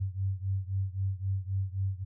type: beating tone pair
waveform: sine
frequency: 95 / 98.8 Hz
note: F#2 / G2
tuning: +46 / +14 cents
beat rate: 3.8 Hz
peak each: -31 / -33 dBFS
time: 0-2.05 s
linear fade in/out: 20 ms
effects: none